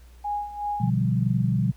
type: tone with tremolo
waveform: sine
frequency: 825 Hz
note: G#5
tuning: 12 cents flat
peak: -24 dBFS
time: 0.24-0.9 s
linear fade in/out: 10 ms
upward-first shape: sine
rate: 2.7 Hz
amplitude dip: 75%
type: chord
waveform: sine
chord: G dominant seventh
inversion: first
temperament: equal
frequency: 123.47 / 146.83 / 174.61 / 196 Hz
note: B2 / D3 / F3 / G3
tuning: 0 / 0 / 0 / 0 cents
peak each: -23 / -28 / -26 / -27 dBFS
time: 0.8-1.72 s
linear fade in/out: 10 ms
effects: added 60 Hz sine -46 dBFS peak until 1.76 s + pink hiss -59 dBFS RMS until 1.76 s